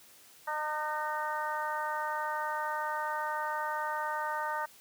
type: harmonic tone with a mistuned harmonic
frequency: 304.2 Hz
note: D#4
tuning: 39 cents flat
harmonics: 2 / 3 / 4 / 5 / 6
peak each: -40 / -34 / -38 / -39 / -42 dBFS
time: 0.47-4.66 s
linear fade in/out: 10 ms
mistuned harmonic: 6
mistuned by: +23 cents
effects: white hiss -57 dBFS RMS until 4.8 s + high-pass 80 Hz 12 dB/octave